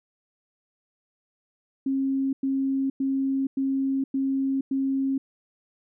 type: tone bursts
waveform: sine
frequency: 270 Hz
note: C#4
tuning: 45 cents flat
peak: -22 dBFS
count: 6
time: 1.86-5.18 s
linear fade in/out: 5 ms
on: 470 ms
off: 100 ms
effects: none